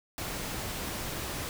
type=noise; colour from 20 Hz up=pink; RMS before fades=-36 dBFS; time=0.18-1.49 s; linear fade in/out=0 ms; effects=none